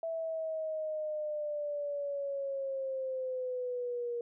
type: linear sweep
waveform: sine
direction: down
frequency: 659.3 to 473 Hz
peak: -33 dBFS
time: 0.03-4.21 s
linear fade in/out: 2 ms
effects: none